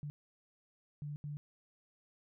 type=tone bursts at uneven times; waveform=sine; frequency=146.83 Hz; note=D3; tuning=in tune; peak=-39 dBFS; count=3; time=0.03-0.1 / 1.02-1.16 / 1.24-1.37 s; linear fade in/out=0 ms; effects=none